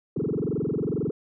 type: tone with frequency modulation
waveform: sine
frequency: 292.1 Hz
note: D4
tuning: 9 cents flat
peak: -23 dBFS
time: 0.16-1.11 s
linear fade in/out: 5 ms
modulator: 22.2 Hz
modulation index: 7.4
effects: tanh soft clip ceiling -19 dBFS